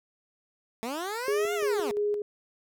15% pulse linear two-way sweep, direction up then down, 216.5 to 721 to 216.5 Hz, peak -25 dBFS, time 0.83-1.91 s, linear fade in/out 0 ms, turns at 1.54 s
sine tone with tremolo, 414.5 Hz, G#4, 3 cents flat, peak -24 dBFS, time 1.28-2.22 s, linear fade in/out 2 ms, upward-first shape square, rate 2.9 Hz, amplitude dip 40%
effects none

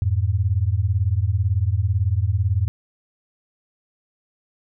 sine beating tone pair, 87.31 / 105.31 Hz, F2 / G#2, 0 / +25 cents, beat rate 18 Hz, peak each -20 dBFS, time 0.02-2.68 s, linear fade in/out 0 ms, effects none

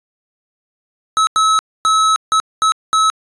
square tone bursts at uneven times, 1293 Hz, E6, 34 cents flat, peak -11 dBFS, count 6, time 1.17-1.27 / 1.36-1.59 / 1.85-2.16 / 2.32-2.4 / 2.62-2.72 / 2.93-3.1 s, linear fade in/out 0 ms, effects resampled to 22050 Hz

